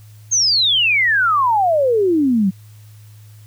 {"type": "exponential sweep", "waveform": "sine", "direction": "down", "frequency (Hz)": [6560, 181.1], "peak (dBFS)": -12, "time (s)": [0.31, 2.51], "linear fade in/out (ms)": 20, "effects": ["added 106 Hz sine -39 dBFS peak until 3.46 s", "white hiss -53 dBFS RMS until 3.46 s"]}